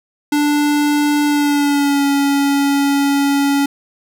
square tone with pitch glide, 293.7 to 280.8 Hz, D4 to C#4, 0 to +22 cents, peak -13 dBFS, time 0.32-3.66 s, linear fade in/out 5 ms, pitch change -78 cents, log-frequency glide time 1.26-2.05 s, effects none

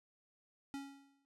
square tone with exponential decay, 277.2 Hz, C#4, in tune, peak -40 dBFS, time 0.74-1.25 s, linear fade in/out 0 ms, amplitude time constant 110 ms, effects low-pass 10000 Hz 12 dB/octave

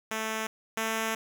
5% pulse tone pair in turn, 220 / 222.6 Hz, A3 / A3, 0 / +20 cents, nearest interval unison, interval 20 cents, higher second, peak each -19 / -17 dBFS, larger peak second, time 0.11-0.47 / 0.77-1.15 s, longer second, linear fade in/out 5 ms, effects none

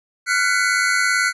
square tone cluster, 1388 / 1486 / 2005 / 2220 Hz, F6 / F#6 / B6 / C#7, -11 / +7 / +26 / +2 cents, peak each -23 / -20 / -23 / -26 dBFS, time 0.26-1.33 s, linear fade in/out 50 ms, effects resampled to 24000 Hz

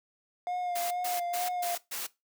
triangle tone with vibrato, 710 Hz, F5, 28 cents sharp, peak -28 dBFS, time 0.47-1.75 s, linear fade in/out 0 ms, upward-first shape sine, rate 2.2 Hz, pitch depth 31 cents each way
white noise bursts, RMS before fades -36 dBFS, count 5, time 0.75-2.07 s, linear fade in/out 10 ms, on 160 ms, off 130 ms
effects noise-tail reverb RT60 0.2 s tail -19 dB re dry + high-pass 400 Hz 12 dB/octave

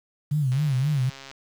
sine tone with vibrato, 138.59 Hz, C#3, in tune, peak -20 dBFS, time 0.31-1.1 s, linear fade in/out 10 ms, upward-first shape sine, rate 3.8 Hz, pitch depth 170 cents each way
click train, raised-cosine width 0.2 ms, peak -24 dBFS, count 109, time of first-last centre 0.52-1.314 s, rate 136 Hz
effects 8-bit

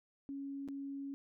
sine tone with dropouts, 277.2 Hz, C#4, in tune, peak -40 dBFS, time 0.29-1.14 s, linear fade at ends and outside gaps 0 ms, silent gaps 0.678-0.686 s, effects none

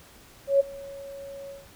sine tone with ADSR envelope, 554.4 Hz, C#5, in tune, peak -14 dBFS, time 0.47-1.67 s, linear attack 130 ms, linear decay 15 ms, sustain -23 dB, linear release 170 ms, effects pink hiss -52 dBFS RMS until 1.75 s

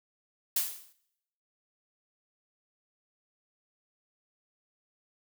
blue noise with exponential decay, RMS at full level -25 dBFS, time 0.56-0.93 s, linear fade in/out 5 ms, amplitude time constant 80 ms, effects noise-tail reverb RT60 0.8 s tail -20 dB re dry

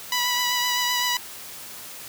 10% pulse tone with vibrato, 983 Hz, B5, 8 cents flat, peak -13 dBFS, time 0.12-1.17 s, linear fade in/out 2 ms, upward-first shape triangle, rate 7.8 Hz, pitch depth 21 cents each way, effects white hiss -39 dBFS RMS until 2.08 s + high-pass 60 Hz 12 dB/octave

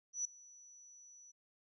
sine tone with ADSR envelope, 5920 Hz, F#8, in tune, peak -33 dBFS, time 0.13-1.32 s, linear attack 120 ms, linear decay 4 ms, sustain -23 dB, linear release 16 ms, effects none

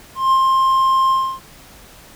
triangle tone with ADSR envelope, 1058 Hz, C6, 19 cents sharp, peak -8 dBFS, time 0.15-1.4 s, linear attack 170 ms, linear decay 65 ms, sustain -2 dB, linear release 290 ms, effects pink hiss -43 dBFS RMS until 2.15 s

